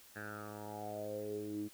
10% pulse tone with low-pass filter sweep, 105.1 Hz, G#2, 21 cents sharp, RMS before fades -43 dBFS, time 0.15-1.69 s, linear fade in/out 20 ms, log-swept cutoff 1700 to 280 Hz, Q 7.2, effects white hiss -60 dBFS RMS until 1.73 s

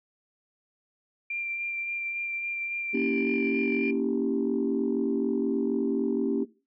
sine tone with vibrato, 2373 Hz, D7, 17 cents sharp, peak -29 dBFS, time 1.3-3.91 s, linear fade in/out 5 ms, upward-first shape sine, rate 3.6 Hz, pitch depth 11 cents each way
sine chord, A# diminished seventh, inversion none, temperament equal with one note detuned, 233.1 / 277.2 / 323.8 / 392 Hz, A#3 / C#4 / E4 / G4, 0 / 0 / -31 / 0 cents, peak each -28 / -28 / -32 / -29 dBFS, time 2.93-6.45 s, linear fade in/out 20 ms
effects noise-tail reverb RT60 0.3 s tail -17 dB re dry + tanh soft clip ceiling -16 dBFS

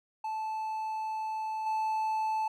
triangle tone with level steps, 874 Hz, A5, 12 cents flat, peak -30 / -26 dBFS, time 0.24-2.48 s, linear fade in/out 5 ms, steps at 1.66 s, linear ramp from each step 5 ms, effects none

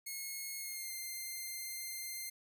5% pulse tone with pitch glide, 2170 to 2097 Hz, C#7 to C7, -37 to +3 cents, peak -31 dBFS, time 0.06-2.3 s, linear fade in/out 10 ms, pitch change -60 cents, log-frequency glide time 0.59-0.92 s, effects none

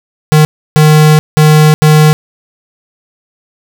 square tone bursts at uneven times, 153.4 Hz, D#3, 24 cents flat, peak -3 dBFS, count 4, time 0.32-0.45 / 0.76-1.19 / 1.37-1.74 / 1.82-2.13 s, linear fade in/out 0 ms, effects none

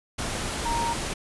sine tone in noise, 932.3 Hz, A#5, in tune, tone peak -25 dBFS, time 0.65-0.94 s, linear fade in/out 10 ms, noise pink, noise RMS -30 dBFS, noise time 0.18-1.14 s, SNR +2 dB, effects resampled to 24000 Hz

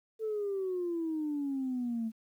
sine exponential sweep, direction down, 446.6 to 220 Hz, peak -30 dBFS, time 0.19-2.12 s, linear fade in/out 50 ms, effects tanh soft clip ceiling -27 dBFS + 11-bit

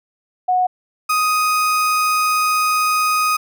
sine / 35% pulse tone pair in turn, 733 / 1248.9 Hz, F#5 / D#6, -16 / +6 cents, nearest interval major sixth, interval 922 cents, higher second, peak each -13 dBFS, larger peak neither, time 0.48-0.67 / 1.09-3.37 s, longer second, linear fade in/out 10 ms, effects none

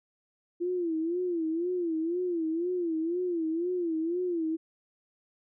sine tone with vibrato, 340 Hz, F4, 46 cents flat, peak -27 dBFS, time 0.6-4.57 s, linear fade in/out 20 ms, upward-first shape sine, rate 2 Hz, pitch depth 120 cents each way, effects none

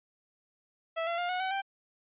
sawtooth tone with pitch steps, 657 / 680.6 / 705 / 730.3 / 756.4 / 783.6 Hz, E5 / F5 / F5 / F#5 / F#5 / G5, -6 / -45 / +16 / -23 / +38 / -1 cents, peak -26 dBFS, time 0.96-1.62 s, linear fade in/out 20 ms, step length 110 ms, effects resampled to 8000 Hz

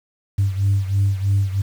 sine beating tone pair, 98 / 101.1 Hz, G2 / G#2, 0 / -46 cents, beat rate 3.1 Hz, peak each -16 / -20 dBFS, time 0.38-1.62 s, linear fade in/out 10 ms, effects tanh soft clip ceiling -11 dBFS + 7-bit

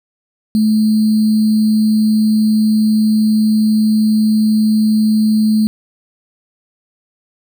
sine tone with sample-and-hold, 216.2 Hz, A3, 30 cents flat, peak -9 dBFS, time 0.55-5.67 s, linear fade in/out 0 ms, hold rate 4410 Hz, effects none

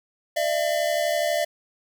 square tone pair together, 600.9 / 673 Hz, D5 / E5, +40 / +36 cents, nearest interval major second, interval 196 cents, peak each -25 dBFS, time 0.36-1.45 s, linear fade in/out 10 ms, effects none

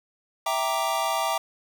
square chord, E half-diminished seventh, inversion none, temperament equal, 659.3 / 784 / 932.3 / 1174.7 Hz, E5 / G5 / Bb5 / D6, 0 / 0 / 0 / 0 cents, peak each -30 dBFS, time 0.46-1.38 s, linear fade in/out 5 ms, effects none

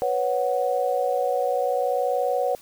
sine chord, B suspended second, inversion none, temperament equal, 493.9 / 554.4 / 740 Hz, B4 / C#5 / F#5, 0 / 0 / 0 cents, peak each -25 dBFS, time 0.02-2.55 s, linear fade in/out 0 ms, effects white hiss -50 dBFS RMS until 2.61 s

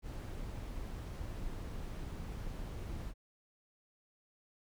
brown noise, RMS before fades -42 dBFS, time 0.02-3.14 s, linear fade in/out 50 ms, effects none

